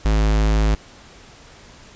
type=tone; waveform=square; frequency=53 Hz; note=G#1; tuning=36 cents sharp; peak=-15 dBFS; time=0.05-0.75 s; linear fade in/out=5 ms; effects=pink hiss -45 dBFS RMS until 1.95 s + resampled to 16000 Hz